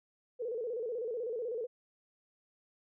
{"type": "tone with vibrato", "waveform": "sine", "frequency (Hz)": 467.7, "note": "A#4", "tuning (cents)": 6, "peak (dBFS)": -34, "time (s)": [0.39, 1.67], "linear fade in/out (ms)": 20, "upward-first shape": "square", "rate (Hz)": 16, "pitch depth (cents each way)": 99, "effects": []}